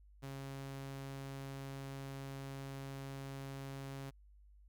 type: tone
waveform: sawtooth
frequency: 136.5 Hz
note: C#3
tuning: 26 cents flat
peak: -40 dBFS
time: 0.22-4.11 s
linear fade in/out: 20 ms
effects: added 50 Hz sine -59 dBFS peak until 4.68 s